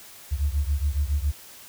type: beating tone pair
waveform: sine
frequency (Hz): 69.3 / 76.5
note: C#2 / D#2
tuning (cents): 0 / -29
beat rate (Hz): 7.2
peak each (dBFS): -23 / -25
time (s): 0.31-1.32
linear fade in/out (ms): 20
effects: tanh soft clip ceiling -15 dBFS + white hiss -46 dBFS RMS until 1.68 s